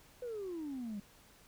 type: exponential sweep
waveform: sine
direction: down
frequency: 507 to 196 Hz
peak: -37 dBFS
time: 0.22-1 s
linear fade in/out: 5 ms
effects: tanh soft clip ceiling -36 dBFS + pink hiss -62 dBFS RMS until 1.47 s